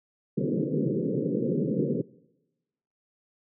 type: band-pass noise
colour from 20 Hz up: pink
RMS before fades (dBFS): -27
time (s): 0.37-2.02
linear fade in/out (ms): 10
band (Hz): 130 to 520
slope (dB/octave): 96
effects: noise-tail reverb RT60 1.0 s tail -22 dB re dry